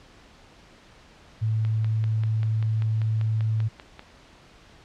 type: tone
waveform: sine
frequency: 110 Hz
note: A2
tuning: in tune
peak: -21 dBFS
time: 1.41-3.69 s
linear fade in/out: 20 ms
type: click train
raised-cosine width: 0.3 ms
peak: -24 dBFS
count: 13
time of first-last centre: 1.65-3.994 s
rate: 5.12 Hz
effects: pink hiss -52 dBFS RMS until 4.84 s + low-pass 5000 Hz 12 dB/octave